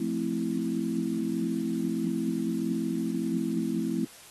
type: chord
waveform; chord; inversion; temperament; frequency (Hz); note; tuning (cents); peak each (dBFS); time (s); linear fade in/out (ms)
sine; F major seventh; none; equal; 174.61 / 220 / 261.6 / 329.6; F3 / A3 / C4 / E4; 0 / 0 / 0 / 0; -35 / -31 / -32 / -32; 0-4.05; 5
effects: white hiss -50 dBFS RMS until 4.3 s + AAC 32 kbps